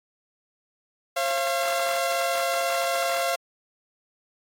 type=tone pair together; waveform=sawtooth; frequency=537.2 / 685 Hz; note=C5 / F5; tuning=+46 / -34 cents; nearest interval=major third; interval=420 cents; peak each=-24 / -21 dBFS; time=1.16-3.36 s; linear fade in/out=10 ms; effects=AAC 48 kbps